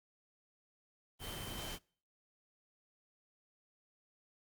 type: tone in noise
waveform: sine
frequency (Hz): 3101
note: G7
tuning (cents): -19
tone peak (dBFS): -48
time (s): 1.19-1.79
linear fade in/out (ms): 50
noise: pink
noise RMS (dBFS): -44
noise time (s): 1.19-1.79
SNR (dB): -7
effects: noise-tail reverb RT60 0.5 s tail -26 dB re dry + Opus 32 kbps